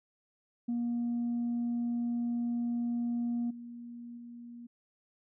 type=tone with level steps; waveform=sine; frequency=237.8 Hz; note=A#3; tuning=35 cents sharp; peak=-28 / -42 / -44 dBFS; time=0.68-4.67 s; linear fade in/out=10 ms; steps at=3.5 / 4.17 s; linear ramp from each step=10 ms; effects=tanh soft clip ceiling -27 dBFS